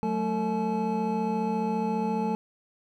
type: tone cluster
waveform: triangle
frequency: 185.6 / 220.2 / 449.2 / 857 Hz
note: F#3 / A3 / A4 / A5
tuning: +6 / +2 / +36 / -46 cents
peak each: -30 / -27 / -30 / -29 dBFS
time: 0.03-2.35 s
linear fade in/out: 0 ms
effects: none